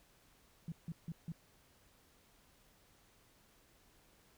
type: tone bursts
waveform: sine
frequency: 164.81 Hz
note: E3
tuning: in tune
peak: -39 dBFS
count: 4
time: 0.68-1.32 s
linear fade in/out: 2 ms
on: 40 ms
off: 160 ms
effects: pink hiss -68 dBFS RMS until 4.37 s